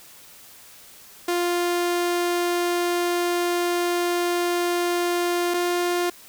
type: tone pair in turn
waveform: sawtooth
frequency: 350 / 351.8 Hz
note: F4 / F4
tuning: +4 / +13 cents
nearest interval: unison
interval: 9 cents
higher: second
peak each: -17 dBFS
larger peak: neither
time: 1.28-5.54 / 5.54-6.1 s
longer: first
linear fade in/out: 5 ms
effects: white hiss -47 dBFS RMS until 6.28 s